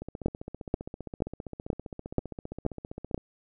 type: two click trains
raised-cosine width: 2 ms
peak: -24 / -11 dBFS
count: 49 / 7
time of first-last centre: 0.02-3.178 / 0.26-3.145 s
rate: 15.2 / 2.08 Hz
effects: none